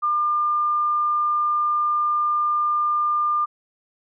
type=tone; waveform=sine; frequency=1200 Hz; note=D6; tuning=37 cents sharp; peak=-18 dBFS; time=0.02-3.46 s; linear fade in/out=20 ms; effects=none